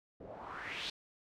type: noise with low-pass filter sweep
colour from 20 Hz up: white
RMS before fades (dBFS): -44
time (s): 0.2-0.9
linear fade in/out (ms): 5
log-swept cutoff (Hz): 430 to 4100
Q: 3.3
effects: none